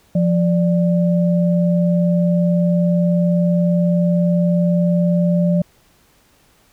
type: tone pair together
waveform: sine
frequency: 174.61 / 589.4 Hz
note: F3 / D5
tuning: 0 / +6 cents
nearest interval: octave + major sixth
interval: 2106 cents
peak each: -13 / -21 dBFS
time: 0.15-5.62 s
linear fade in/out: 5 ms
effects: pink hiss -55 dBFS RMS until 6.72 s